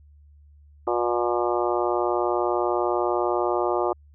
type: harmonic tone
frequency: 120 Hz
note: B2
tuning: 49 cents flat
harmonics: 3 / 4 / 5 / 6 / 7 / 8 / 9 / 10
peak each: -25 / -30 / -28 / -29 / -30 / -34 / -33 / -32 dBFS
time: 0.87-3.93 s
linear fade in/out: 5 ms
effects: added 73 Hz sine -49 dBFS peak until 4.14 s